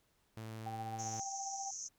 sawtooth tone, 110.9 Hz, A2, 14 cents sharp, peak -40 dBFS, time 0.37-1.2 s, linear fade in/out 0 ms
sine tone with tremolo, 784 Hz, G5, in tune, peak -39 dBFS, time 0.66-1.71 s, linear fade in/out 5 ms, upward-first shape sine, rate 15 Hz, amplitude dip 50%
pink band-pass noise, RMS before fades -45 dBFS, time 0.98-1.89 s, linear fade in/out 20 ms, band 5800 to 6700 Hz, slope 96 dB/octave
effects pink hiss -75 dBFS RMS until 1.98 s

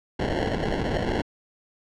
white noise with sample-and-hold, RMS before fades -26 dBFS, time 0.19-1.22 s, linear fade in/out 10 ms, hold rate 1225 Hz, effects low-pass 4000 Hz 12 dB/octave

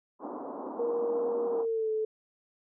pink band-pass noise, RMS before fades -39 dBFS, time 0.19-1.66 s, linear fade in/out 50 ms, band 230 to 1100 Hz, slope 48 dB/octave
sine tone with pitch glide, 472.2 to 435.5 Hz, A#4 to A4, +22 to -18 cents, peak -27 dBFS, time 0.79-2.05 s, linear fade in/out 5 ms, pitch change -140 cents, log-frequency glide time 1.47-1.91 s
effects none

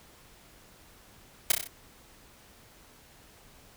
white noise with echo, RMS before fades -21 dBFS, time 1.5-1.52 s, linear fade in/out 5 ms, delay 31 ms, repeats 5, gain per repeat -4 dB, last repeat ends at 1.675 s, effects pink hiss -56 dBFS RMS until 3.76 s

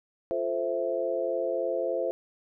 sine chord, F major seventh, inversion none, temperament equal, 349.2 / 440 / 523.3 / 659.3 Hz, F4 / A4 / C5 / E5, 0 / 0 / 0 / 0 cents, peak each -34 / -34 / -29 / -32 dBFS, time 0.31-2.11 s, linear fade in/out 0 ms, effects none

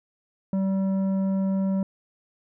sine tone with tanh clipping, 192.6 Hz, G3, 30 cents flat, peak -23 dBFS, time 0.53-1.83 s, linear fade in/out 2 ms, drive 9 dB, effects none

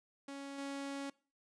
sawtooth tone with level steps, 277.8 Hz, C#4, 4 cents sharp, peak -40 / -36 dBFS, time 0.28-1.1 s, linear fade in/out 5 ms, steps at 0.58 s, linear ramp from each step 5 ms, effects noise-tail reverb RT60 0.4 s tail -23 dB re dry + resampled to 22050 Hz

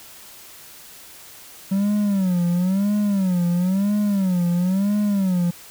triangle tone with vibrato, 190 Hz, F#3, 46 cents sharp, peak -15 dBFS, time 1.71-5.51 s, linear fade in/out 10 ms, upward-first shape sine, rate 0.99 Hz, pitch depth 160 cents each way, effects white hiss -43 dBFS RMS until 5.7 s

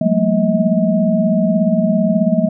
sine tone cluster, 177.1 / 195.6 / 212.4 / 230.5 / 636 Hz, F3 / G3 / G#3 / A#3 / D#5, +24 / -4 / +39 / -19 / +38 cents, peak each -18 dBFS, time 0.01-2.49 s, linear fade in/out 5 ms, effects none

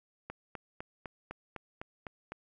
click train, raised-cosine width 0.5 ms, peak -25 dBFS, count 9, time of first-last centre 0.3-2.32 s, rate 3.96 Hz, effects none

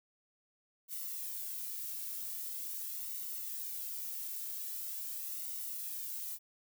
violet noise with flanger, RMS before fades -41 dBFS, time 0.88-6.39 s, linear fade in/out 50 ms, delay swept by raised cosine 1.2 to 2.05 ms, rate 0.43 Hz, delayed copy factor -0.55, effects none

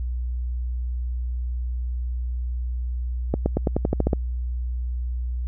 accelerating click train, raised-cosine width 2 ms, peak -7 dBFS, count 10, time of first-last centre 3.34-4.132 s, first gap 120 ms, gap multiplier 0.92, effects added 61 Hz sine -24 dBFS peak until 5.47 s

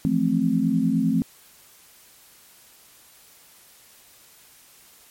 sine chord, F major seventh, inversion third, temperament equal with one note detuned, 164.81 / 174.61 / 217.9 / 261.6 Hz, E3 / F3 / A3 / C4, 0 / 0 / -17 / 0 cents, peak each -27 / -25 / -23 / -22 dBFS, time 0.05-1.22 s, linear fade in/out 0 ms, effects white hiss -52 dBFS RMS until 5.1 s + MP3 64 kbps

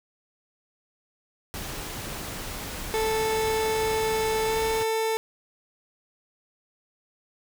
pink noise, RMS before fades -35 dBFS, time 1.54-4.83 s, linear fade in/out 0 ms
30% pulse tone with pitch glide, 440 to 444.6 Hz, A4 to A4, 0 to +18 cents, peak -21 dBFS, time 2.94-5.17 s, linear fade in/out 0 ms, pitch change +18 cents, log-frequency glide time 4.46-4.56 s
effects none

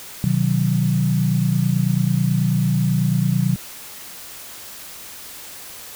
sine chord, B major, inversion none, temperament equal with one note detuned, 126.72 / 155.56 / 185 Hz, B2 / D#3 / F#3, +45 / 0 / 0 cents, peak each -20 dBFS, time 0.24-3.56 s, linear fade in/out 0 ms, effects white hiss -37 dBFS RMS until 5.95 s

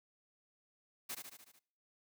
white noise with echo, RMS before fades -42 dBFS, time 1.09-1.15 s, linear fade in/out 10 ms, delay 74 ms, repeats 6, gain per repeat -4 dB, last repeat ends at 1.594 s, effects noise-tail reverb RT60 0.6 s tail -23 dB re dry + high-pass 150 Hz 12 dB/octave

